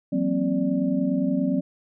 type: tone cluster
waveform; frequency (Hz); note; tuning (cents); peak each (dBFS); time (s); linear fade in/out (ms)
sine; 169.1 / 188.9 / 236 / 266.1 / 587; E3 / F#3 / A#3 / C4 / D5; +44 / +36 / +22 / +29 / -1; -32 / -26 / -29 / -23 / -32; 0.12-1.61; 10
effects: none